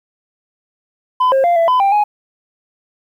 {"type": "tone with pitch steps", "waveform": "sine", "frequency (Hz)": [1011, 535, 694, 668, 1008, 790, 834], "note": ["B5", "C5", "F5", "E5", "B5", "G5", "G#5"], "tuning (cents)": [40, 38, -11, 23, 35, 13, 7], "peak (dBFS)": -7, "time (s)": [1.2, 2.04], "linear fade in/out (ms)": 10, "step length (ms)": 120, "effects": ["tanh soft clip ceiling -9 dBFS", "8-bit"]}